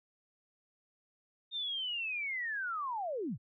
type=linear sweep; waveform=sine; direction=down; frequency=3678 to 84.2 Hz; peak=-34 dBFS; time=1.51-3.38 s; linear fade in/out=50 ms; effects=none